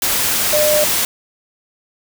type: tone in noise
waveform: sine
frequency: 602 Hz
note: D5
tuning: 43 cents sharp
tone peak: -13 dBFS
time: 0.53-0.84 s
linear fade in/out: 2 ms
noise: white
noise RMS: -17 dBFS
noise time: 0.02-1.05 s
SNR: +1 dB
effects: none